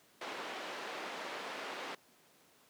pink band-pass noise, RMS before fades -43 dBFS, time 0.21-1.95 s, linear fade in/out 5 ms, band 390 to 3300 Hz, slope 12 dB/octave, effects pink hiss -65 dBFS RMS until 2.69 s + high-pass 200 Hz 12 dB/octave

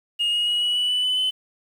sine tone with pitch steps, 2854 / 2879 / 2904 / 2929 / 2955 / 2980 / 3006 / 3032 Hz, F7 / F#7 / F#7 / F#7 / F#7 / F#7 / F#7 / F#7, +37 / -48 / -33 / -18 / -3 / +12 / +27 / +42 cents, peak -17 dBFS, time 0.19-1.31 s, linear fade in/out 20 ms, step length 140 ms, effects tanh soft clip ceiling -18 dBFS + 8-bit

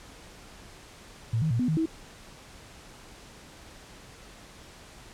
sine tone with pitch steps, 113.6 / 158.1 / 116.9 / 248.3 / 157.7 / 322.6 Hz, A#2 / D#3 / A#2 / B3 / D#3 / E4, -44 / +28 / +5 / +9 / +24 / -37 cents, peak -23 dBFS, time 1.33-1.858 s, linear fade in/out 5 ms, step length 88 ms, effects pink hiss -49 dBFS RMS until 5.13 s + low-pass 9000 Hz 12 dB/octave

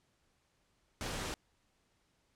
pink noise, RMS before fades -39 dBFS, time 1.01-1.34 s, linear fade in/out 0 ms, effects pink hiss -75 dBFS RMS until 2.35 s + low-pass 9000 Hz 12 dB/octave

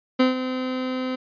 30% pulse tone with ADSR envelope, 257.1 Hz, C4, 30 cents flat, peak -11 dBFS, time 0.19-1.16 s, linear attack 12 ms, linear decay 140 ms, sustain -11 dB, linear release 13 ms, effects resampled to 11025 Hz

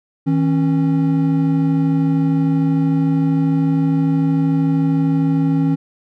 triangle tone pair together, 159.8 / 272.9 Hz, D#3 / C#4, +47 / -27 cents, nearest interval major sixth, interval 926 cents, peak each -14 dBFS, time 0.26-5.76 s, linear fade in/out 20 ms, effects none

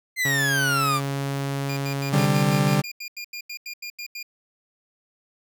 40% pulse exponential sweep, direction down, 2088 to 1155 Hz, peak -20 dBFS, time 0.16-1.01 s, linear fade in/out 50 ms
sawtooth tone, 138.7 Hz, C#3, 1 cent sharp, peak -21 dBFS, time 0.25-2.26 s, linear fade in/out 5 ms
25% pulse tone bursts, 2413 Hz, D7, 46 cents sharp, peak -28 dBFS, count 16, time 1.69-4.229 s, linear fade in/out 5 ms, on 79 ms, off 85 ms
40% pulse chord, C suspended second, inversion none, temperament just, 130.81 / 147.16 / 196.22 Hz, C3 / D3 / G3, 0 / +4 / +2 cents, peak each -25 / -20 / -22 dBFS, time 2.12-2.82 s, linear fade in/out 20 ms
effects none

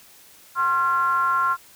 triangle ring-modulated tone, 157 Hz, D#3, 16 cents sharp, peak -13 dBFS, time 0.55-1.57 s, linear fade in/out 50 ms, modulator 1220 Hz, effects white hiss -50 dBFS RMS until 1.75 s

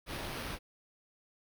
pink noise with sample-and-hold, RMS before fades -40 dBFS, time 0.06-0.59 s, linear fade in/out 50 ms, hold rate 7350 Hz, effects none

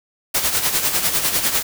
white noise with tremolo, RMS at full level -17 dBFS, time 0.34-1.63 s, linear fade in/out 10 ms, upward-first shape sine, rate 10 Hz, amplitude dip 60%, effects none

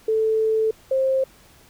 sine tone pair in turn, 440 / 529.8 Hz, A4 / C5, 0 / +22 cents, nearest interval minor third, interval 322 cents, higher second, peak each -17 dBFS, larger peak neither, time 0.08-0.71 / 0.91-1.24 s, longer first, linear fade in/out 5 ms, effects pink hiss -52 dBFS RMS until 1.69 s

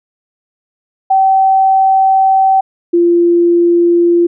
sine tone pair in turn, 769 / 344.5 Hz, G5 / F4, -33 / -24 cents, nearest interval octave + major second, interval 1391 cents, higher first, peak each -6 dBFS, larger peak neither, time 1.1-2.61 / 2.93-4.27 s, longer first, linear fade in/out 10 ms, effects none

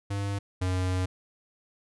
square tone pair in turn, 100.1 / 92.11 Hz, G2 / F#2, +37 / -7 cents, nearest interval minor second, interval 144 cents, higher first, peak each -29 / -26 dBFS, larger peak second, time 0.1-0.39 / 0.61-1.06 s, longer second, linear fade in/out 10 ms, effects resampled to 24000 Hz

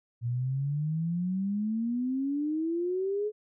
sine exponential sweep, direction up, 116.54 to 430 Hz, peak -27 dBFS, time 0.21-3.32 s, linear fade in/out 50 ms, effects none

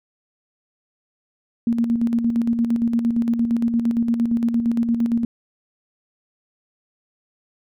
sine tone with tremolo, 233.2 Hz, A#3, 1 cent sharp, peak -15 dBFS, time 1.67-5.25 s, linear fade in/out 2 ms, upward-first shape square, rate 8.7 Hz, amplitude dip 50%, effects none

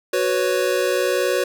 square chord, F# suspended fourth, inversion none, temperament equal, 370 / 493.9 / 554.4 Hz, F#4 / B4 / C#5, 0 / 0 / 0 cents, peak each -23 dBFS, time 0.13-1.44 s, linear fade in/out 5 ms, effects none

